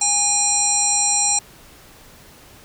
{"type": "harmonic tone", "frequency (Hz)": 817, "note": "G#5", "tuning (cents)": -29, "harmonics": [1, 3, 5, 7, 9, 10], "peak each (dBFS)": [-25, -31, -28, -22, -19, -22], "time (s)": [0.01, 1.39], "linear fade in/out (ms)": 5, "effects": ["pink hiss -46 dBFS RMS until 2.64 s"]}